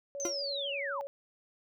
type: tone with vibrato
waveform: sine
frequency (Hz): 560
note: C#5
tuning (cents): +18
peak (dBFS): -37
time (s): 0.15-1.07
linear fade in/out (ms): 0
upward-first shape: sine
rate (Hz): 12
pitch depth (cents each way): 16
type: linear sweep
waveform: sine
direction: down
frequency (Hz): 6310 to 813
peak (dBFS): -34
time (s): 0.2-1.01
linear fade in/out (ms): 0
type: tone with exponential decay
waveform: 40% pulse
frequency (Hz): 346.9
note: F4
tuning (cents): -12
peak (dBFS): -28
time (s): 0.25-0.37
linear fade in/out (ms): 2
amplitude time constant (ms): 24
effects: none